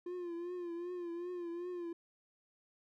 triangle tone with vibrato, 349.2 Hz, F4, in tune, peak -37 dBFS, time 0.06-1.93 s, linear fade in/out 5 ms, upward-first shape triangle, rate 2.6 Hz, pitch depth 68 cents each way, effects none

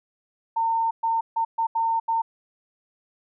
sine tone bursts at uneven times, 909 Hz, A#5, 44 cents flat, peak -20 dBFS, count 6, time 0.56-0.91 / 1.03-1.21 / 1.36-1.45 / 1.58-1.67 / 1.75-2 / 2.08-2.22 s, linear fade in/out 10 ms, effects none

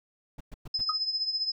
brown noise bursts, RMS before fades -39 dBFS, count 4, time 0.38-0.814 s, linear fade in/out 5 ms, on 26 ms, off 110 ms
sine tone with tremolo, 5100 Hz, D#8, 42 cents sharp, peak -24 dBFS, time 0.74-1.52 s, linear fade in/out 5 ms, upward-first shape triangle, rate 15 Hz, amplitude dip 75%
sine tone with exponential decay, 1261 Hz, D#6, 23 cents sharp, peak -23 dBFS, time 0.89-0.98 s, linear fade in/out 5 ms, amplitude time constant 18 ms
effects none

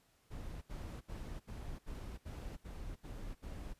brown noise bursts, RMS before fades -45 dBFS, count 9, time 0.3-3.74 s, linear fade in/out 20 ms, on 320 ms, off 70 ms, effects pink hiss -72 dBFS RMS until 3.79 s + resampled to 32000 Hz

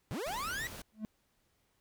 40% pulse linear sweep, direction up, 86.7 to 1980 Hz, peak -35 dBFS, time 0.11-0.67 s, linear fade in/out 0 ms
pink noise, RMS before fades -46 dBFS, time 0.26-0.82 s, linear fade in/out 5 ms
triangle tone with exponential growth, 216.2 Hz, A3, 30 cents flat, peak -30 dBFS, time 0.92-1.05 s, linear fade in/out 0 ms, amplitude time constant 27 ms
effects pink hiss -75 dBFS RMS until 1.8 s

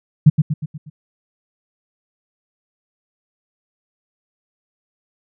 sine tone with echo, 151.5 Hz, D#3, 46 cents flat, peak -3 dBFS, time 0.26-0.3 s, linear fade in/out 10 ms, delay 120 ms, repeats 5, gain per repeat -6 dB, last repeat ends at 0.9 s, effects none

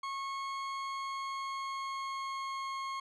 40% pulse tone with pitch glide, 1093 to 1081.7 Hz, C#6 to C#6, -25 to -43 cents, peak -35 dBFS, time 0.03-3 s, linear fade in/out 5 ms, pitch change -18 cents, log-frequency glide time 0.3-2.74 s, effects low-pass 5000 Hz 12 dB/octave

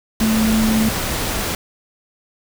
sine tone in noise, 220 Hz, A3, in tune, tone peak -14 dBFS, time 0.21-0.89 s, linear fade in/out 2 ms, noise pink, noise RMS -22 dBFS, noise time 0.2-1.55 s, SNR +5 dB, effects none

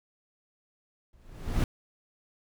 brown noise with exponential growth, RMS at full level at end -21 dBFS, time 1.13-1.64 s, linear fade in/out 2 ms, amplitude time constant 110 ms, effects none

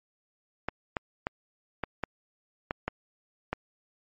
clicks, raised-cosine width 0.5 ms, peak -14 dBFS, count 8, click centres 0.686 / 0.968 / 1.269 / 1.837 / 2.037 / 2.709 / 2.88 / 3.53 s, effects MP3 32 kbps

